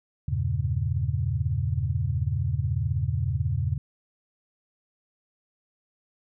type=chord; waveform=sine; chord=E diminished seventh; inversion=none; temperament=equal with one note detuned; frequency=82.03 / 98 / 116.54 / 138.59 Hz; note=E2 / G2 / Bb2 / Db3; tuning=-8 / 0 / 0 / 0 cents; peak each=-29 dBFS; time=0.28-3.78 s; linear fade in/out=5 ms; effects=none